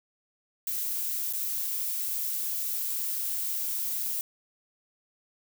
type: noise with dropouts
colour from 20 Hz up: violet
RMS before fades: -31 dBFS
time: 0.67-4.21 s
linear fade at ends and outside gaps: 1 ms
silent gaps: 1.327-1.334 s
effects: none